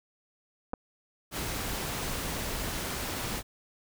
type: clicks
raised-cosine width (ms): 1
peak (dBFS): -20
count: 2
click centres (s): 0.734 / 0.738
type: noise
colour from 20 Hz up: pink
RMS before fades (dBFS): -34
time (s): 1.31-3.43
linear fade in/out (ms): 50
effects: none